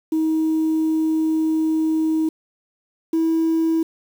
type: tone pair in turn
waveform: sine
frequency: 316.9 / 325.1 Hz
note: D#4 / E4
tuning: +32 / -24 cents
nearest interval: unison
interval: 44 cents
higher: second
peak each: -15 / -14 dBFS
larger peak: second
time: 0.12-2.29 / 3.13-3.83 s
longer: first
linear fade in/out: 5 ms
effects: tanh soft clip ceiling -14 dBFS + 7-bit